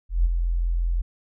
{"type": "tone with ADSR envelope", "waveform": "sine", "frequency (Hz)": 42.75, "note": "F1", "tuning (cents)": -36, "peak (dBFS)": -14, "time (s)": [0.09, 1.02], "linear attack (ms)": 160, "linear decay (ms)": 21, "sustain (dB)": -6, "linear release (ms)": 11, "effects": []}